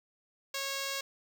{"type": "tone", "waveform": "5% pulse", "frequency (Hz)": 548, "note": "C#5", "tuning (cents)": -20, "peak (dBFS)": -22, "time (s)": [0.54, 1.01], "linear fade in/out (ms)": 5, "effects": []}